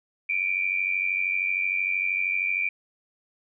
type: tone pair together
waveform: sine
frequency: 2315 / 2408 Hz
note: D7 / D7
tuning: -25 / +43 cents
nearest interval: minor second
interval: 68 cents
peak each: -26 dBFS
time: 0.29-2.69 s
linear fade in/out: 5 ms
effects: none